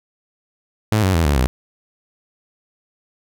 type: tone with pitch steps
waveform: sawtooth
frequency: 107.9 / 94.48 / 82.72 / 72.43 / 63.42 Hz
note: A2 / F#2 / E2 / D2 / B1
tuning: -33 / +37 / +7 / -23 / +47 cents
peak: -10 dBFS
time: 0.92-1.47 s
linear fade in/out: 0 ms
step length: 110 ms
effects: none